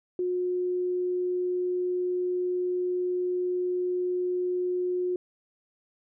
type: tone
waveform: sine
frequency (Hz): 360.9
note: F#4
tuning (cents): -43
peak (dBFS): -25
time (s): 0.19-5.16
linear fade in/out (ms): 2
effects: none

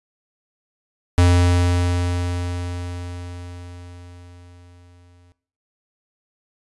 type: tone with exponential decay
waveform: square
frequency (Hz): 88.3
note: F2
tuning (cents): +20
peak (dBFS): -11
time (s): 1.18-5.32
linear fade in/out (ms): 0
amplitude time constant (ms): 900
effects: noise-tail reverb RT60 0.5 s tail -18 dB re dry + resampled to 24000 Hz

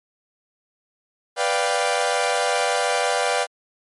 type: chord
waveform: sawtooth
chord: G dominant seventh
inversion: first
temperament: equal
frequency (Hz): 493.9 / 587.3 / 698.5 / 784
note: B4 / D5 / F5 / G5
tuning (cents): 0 / 0 / 0 / 0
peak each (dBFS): -21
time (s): 1.36-3.47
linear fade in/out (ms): 50
effects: MP3 48 kbps

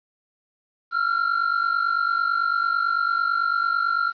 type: tone pair together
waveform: triangle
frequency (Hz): 1352 / 1401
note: E6 / F6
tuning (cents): +43 / +5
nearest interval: minor second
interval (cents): 62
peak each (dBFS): -21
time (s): 0.91-4.13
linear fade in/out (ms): 50
effects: resampled to 11025 Hz + 9-bit

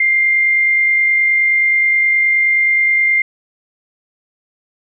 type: tone with amplitude modulation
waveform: sine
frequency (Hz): 2100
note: C7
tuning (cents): +6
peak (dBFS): -9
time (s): 0-3.22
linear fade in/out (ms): 5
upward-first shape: sine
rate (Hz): 49.5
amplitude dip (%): 25
effects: none

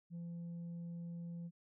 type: tone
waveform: sine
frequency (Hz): 170.6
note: F3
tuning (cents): -40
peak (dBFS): -40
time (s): 0.1-1.51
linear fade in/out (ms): 50
effects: tanh soft clip ceiling -42 dBFS

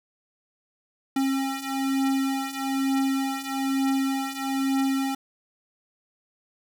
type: beating tone pair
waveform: square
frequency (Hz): 268.9 / 270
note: C4 / C#4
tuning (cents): +47 / -45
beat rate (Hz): 1.1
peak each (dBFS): -29 / -26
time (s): 1.16-5.15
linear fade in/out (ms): 5
effects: none

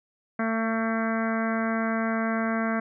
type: harmonic tone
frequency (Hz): 224.7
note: A3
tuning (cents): +37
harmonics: 1 / 2 / 3 / 4 / 5 / 6 / 7 / 8 / 9 / 10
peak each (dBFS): -26 / -36 / -31 / -42 / -35 / -36 / -34 / -42 / -38 / -46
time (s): 0.39-2.8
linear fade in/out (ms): 5
effects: none

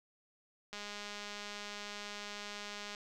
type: click train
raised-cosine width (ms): 0.2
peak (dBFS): -27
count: 458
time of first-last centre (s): 0.73-2.948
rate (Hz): 206
effects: none

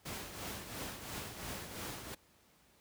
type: noise with tremolo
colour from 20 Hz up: pink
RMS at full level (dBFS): -41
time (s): 0.05-2.15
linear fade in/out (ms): 10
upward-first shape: triangle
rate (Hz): 2.9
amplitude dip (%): 60
effects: pink hiss -67 dBFS RMS until 2.8 s + high-pass 60 Hz 12 dB/octave

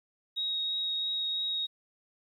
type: tone with vibrato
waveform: sine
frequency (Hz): 3776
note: A#7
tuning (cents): +22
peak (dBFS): -29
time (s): 0.36-1.67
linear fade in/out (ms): 20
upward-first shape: triangle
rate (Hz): 3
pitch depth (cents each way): 10
effects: 11-bit

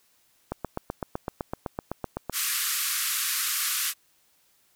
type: click train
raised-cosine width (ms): 1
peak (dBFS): -15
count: 15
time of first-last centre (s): 0.52-2.297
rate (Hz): 7.88
type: band-pass noise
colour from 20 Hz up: white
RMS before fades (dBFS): -28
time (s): 2.32-3.94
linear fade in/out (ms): 50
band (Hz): 1100 to 15000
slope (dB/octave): 96
effects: white hiss -65 dBFS RMS until 4.75 s

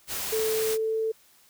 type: noise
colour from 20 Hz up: white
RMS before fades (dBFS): -32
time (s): 0.07-0.78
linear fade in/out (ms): 50
type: tone with pitch glide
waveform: sine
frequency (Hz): 440 to 443.3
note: A4 to A4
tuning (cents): 0 to +13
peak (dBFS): -24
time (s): 0.32-1.12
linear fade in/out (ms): 10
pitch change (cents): +13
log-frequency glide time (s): 0.67-0.99
effects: white hiss -59 dBFS RMS until 1.49 s

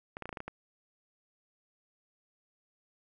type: clicks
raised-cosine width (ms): 0.5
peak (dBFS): -24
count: 8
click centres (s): 0.169 / 0.223 / 0.256 / 0.292 / 0.328 / 0.372 / 0.404 / 0.48
effects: none

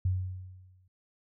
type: tone with exponential decay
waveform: sine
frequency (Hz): 92.5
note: F#2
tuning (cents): 0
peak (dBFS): -23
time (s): 0.05-0.88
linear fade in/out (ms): 5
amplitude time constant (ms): 180
effects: none

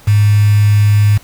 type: tone with quantisation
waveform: sine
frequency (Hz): 103.83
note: G#2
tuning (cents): 0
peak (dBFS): -6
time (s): 0.07-1.18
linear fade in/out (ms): 10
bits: 4
effects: pink hiss -42 dBFS RMS until 1.23 s

